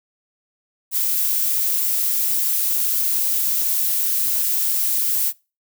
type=noise; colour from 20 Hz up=violet; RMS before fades=-20 dBFS; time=0.91-5.33 s; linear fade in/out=50 ms; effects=noise-tail reverb RT60 0.3 s tail -24 dB re dry